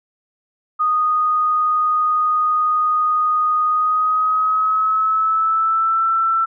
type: tone with pitch glide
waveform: sine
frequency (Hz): 1239 to 1335.6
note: D#6 to E6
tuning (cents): -8 to +22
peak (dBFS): -14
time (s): 0.79-6.46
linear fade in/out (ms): 20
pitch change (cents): +130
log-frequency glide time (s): 3.67-6.06
effects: none